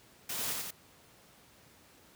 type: noise with echo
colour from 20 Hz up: white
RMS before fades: -37 dBFS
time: 0.29-0.53 s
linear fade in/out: 5 ms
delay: 89 ms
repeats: 2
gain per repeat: -2 dB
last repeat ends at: 0.708 s
effects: pink hiss -60 dBFS RMS until 2.15 s + high-pass 80 Hz 12 dB/octave